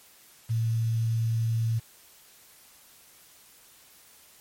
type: tone with quantisation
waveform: sine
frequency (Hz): 113.8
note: A#2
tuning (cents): -41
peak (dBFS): -23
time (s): 0.49-1.8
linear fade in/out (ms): 20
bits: 8
effects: white hiss -55 dBFS RMS until 4.4 s + MP3 64 kbps